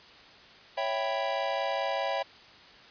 square chord, C# half-diminished seventh, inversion none, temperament equal, 554.4 / 659.3 / 784 / 987.8 Hz, C#5 / E5 / G5 / B5, 0 / 0 / 0 / 0 cents, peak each -34 / -34 / -34 / -37 dBFS, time 0.77-2.23 s, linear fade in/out 10 ms, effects white hiss -52 dBFS RMS until 2.9 s + resampled to 11025 Hz

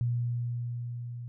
sine tone with level ramp, 120.1 Hz, B2, 48 cents flat, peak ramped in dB -25 to -37 dBFS, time 0.01-1.28 s, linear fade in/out 0 ms, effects none

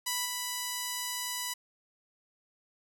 5% pulse tone with level steps, 987.8 Hz, B5, in tune, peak -18 / -21 dBFS, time 0.06-1.54 s, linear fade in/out 10 ms, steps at 0.25 s, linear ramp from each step 10 ms, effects none

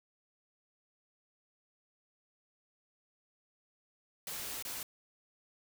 white noise with dropouts, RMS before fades -41 dBFS, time 4.27-4.83 s, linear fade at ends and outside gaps 2 ms, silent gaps 4.625-4.65 s, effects none

